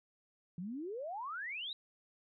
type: exponential sweep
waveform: sine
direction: up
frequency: 164.81 to 3951 Hz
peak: -39 dBFS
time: 0.58-1.73 s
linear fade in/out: 2 ms
effects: none